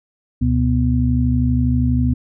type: tone cluster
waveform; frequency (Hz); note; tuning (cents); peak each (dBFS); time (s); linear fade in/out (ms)
sine; 70.9 / 123.3 / 247; C#2 / B2 / B3; +40 / -2 / 0; -18; 0.41-2.14; 10
effects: none